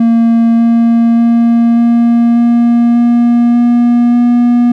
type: tone with pitch steps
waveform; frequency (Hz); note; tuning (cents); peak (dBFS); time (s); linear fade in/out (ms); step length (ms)
triangle; 230.4 / 231.9 / 233.3 / 234.8 / 236.3 / 237.8 / 239.4 / 240.9; A#3 / A#3 / A#3 / A#3 / A#3 / A#3 / A#3 / B3; -20 / -9 / +2 / +13 / +24 / +35 / +46 / -43; -3; 0-4.72; 5; 590
effects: none